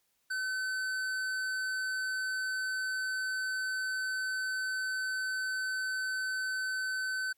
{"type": "tone with hard clipping", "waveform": "sine", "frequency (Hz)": 1523, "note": "F#6", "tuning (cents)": 50, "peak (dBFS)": -33, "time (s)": [0.3, 7.33], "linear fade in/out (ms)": 10, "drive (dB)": 12, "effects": ["white hiss -75 dBFS RMS until 7.37 s", "MP3 96 kbps"]}